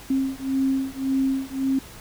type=beating tone pair; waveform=sine; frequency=266.7 / 268.5 Hz; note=C4 / C4; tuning=+33 / +45 cents; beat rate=1.8 Hz; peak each=-24 dBFS; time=0.1-1.79 s; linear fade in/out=5 ms; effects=pink hiss -43 dBFS RMS until 2 s